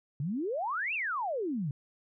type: exponential two-way sweep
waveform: sine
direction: up then down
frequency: 131 to 2794 to 131 Hz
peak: -30 dBFS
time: 0.2-1.71 s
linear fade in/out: 2 ms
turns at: 0.94 s
effects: none